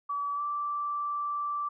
sine tone with pitch glide, 1146 to 1168.1 Hz, D6 to D6, -43 to -10 cents, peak -29 dBFS, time 0.09-1.69 s, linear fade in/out 10 ms, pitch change +33 cents, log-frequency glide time 0.35-0.41 s, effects none

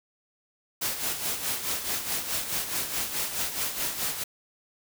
white noise with tremolo, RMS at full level -28 dBFS, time 0.81-4.24 s, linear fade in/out 10 ms, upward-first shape sine, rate 4.7 Hz, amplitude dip 60%, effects none

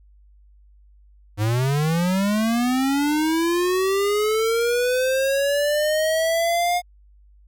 square linear sweep, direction up, 101.2 to 716 Hz, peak -19 dBFS, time 1.37-6.82 s, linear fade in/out 50 ms, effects added 50 Hz sine -49 dBFS peak until 7.47 s

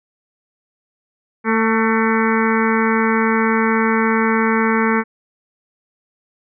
harmonic tone with a mistuned harmonic, 223.6 Hz, A3, 28 cents sharp, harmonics 1 / 2 / 4 / 5 / 6 / 7 / 8 / 9 / 10, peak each -17 / -20 / -23 / -24 / -25 / -25 / -26 / -27 / -27 dBFS, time 1.44-5.04 s, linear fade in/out 50 ms, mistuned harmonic 7, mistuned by -40 cents, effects none

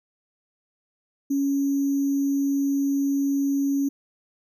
sine tone with sample-and-hold, 278.7 Hz, C#4, 9 cents sharp, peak -20 dBFS, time 1.3-3.89 s, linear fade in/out 10 ms, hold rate 6300 Hz, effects none

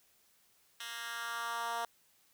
10% pulse tone with high-pass filter sweep, 233.1 Hz, A#3, in tune, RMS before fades -39 dBFS, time 0.8-1.85 s, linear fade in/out 2 ms, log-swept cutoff 2300 to 760 Hz, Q 1.9, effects white hiss -69 dBFS RMS until 2.33 s

